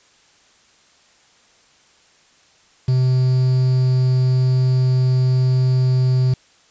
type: tone with quantisation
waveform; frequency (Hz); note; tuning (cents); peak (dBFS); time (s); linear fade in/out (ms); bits
triangle; 128.5; C3; -31; -11; 2.88-6.34; 5; 6
effects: white hiss -54 dBFS RMS until 6.7 s + resampled to 16000 Hz